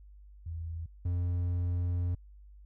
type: tone pair in turn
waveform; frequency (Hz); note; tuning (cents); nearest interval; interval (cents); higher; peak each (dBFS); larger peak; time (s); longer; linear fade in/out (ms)
sine / triangle; 82.4 / 88.21; E2 / F2; 0 / +18; minor second; 118; second; -35 / -26; second; 0.46-0.86 / 1.05-2.15; second; 5
effects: added 50 Hz sine -50 dBFS peak until 2.65 s